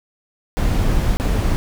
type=noise with dropouts; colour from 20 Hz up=brown; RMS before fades=-17 dBFS; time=0.57-1.56 s; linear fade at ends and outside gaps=0 ms; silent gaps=1.17-1.199 s; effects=none